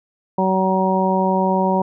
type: harmonic tone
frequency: 188.8 Hz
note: F#3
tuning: 35 cents sharp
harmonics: 1 / 2 / 3 / 4 / 5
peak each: -19 / -23 / -22 / -24 / -20 dBFS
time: 0.38-1.82 s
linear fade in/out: 5 ms
effects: none